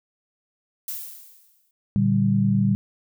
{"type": "noise with exponential decay", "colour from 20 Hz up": "violet", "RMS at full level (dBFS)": -29, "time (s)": [0.88, 1.71], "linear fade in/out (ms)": 2, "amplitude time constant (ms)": 180}
{"type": "chord", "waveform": "sine", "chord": "G minor", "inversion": "first", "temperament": "equal", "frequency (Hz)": [116.54, 146.83, 196], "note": ["Bb2", "D3", "G3"], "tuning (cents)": [0, 0, 0], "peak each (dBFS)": [-22, -25, -19], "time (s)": [1.96, 2.75], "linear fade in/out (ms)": 0}
{"effects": []}